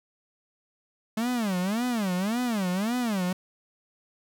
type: tone with vibrato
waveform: 45% pulse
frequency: 211.6 Hz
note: G#3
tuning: 33 cents sharp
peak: -25 dBFS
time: 1.17-3.33 s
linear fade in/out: 5 ms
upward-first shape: sine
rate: 1.8 Hz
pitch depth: 290 cents each way
effects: none